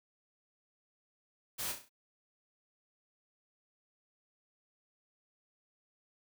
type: noise with echo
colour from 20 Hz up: white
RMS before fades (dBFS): -38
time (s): 1.58-1.73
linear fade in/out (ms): 20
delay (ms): 33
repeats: 5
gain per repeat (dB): -6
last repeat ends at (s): 1.895
effects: none